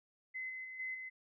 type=tone with level steps; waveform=sine; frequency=2043 Hz; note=C7; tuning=42 cents flat; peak=-39 / -42 / -45 / -38 / -43 dBFS; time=0.34-1.1 s; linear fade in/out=20 ms; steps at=0.49 / 0.64 / 0.79 / 0.94 s; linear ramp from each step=10 ms; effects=none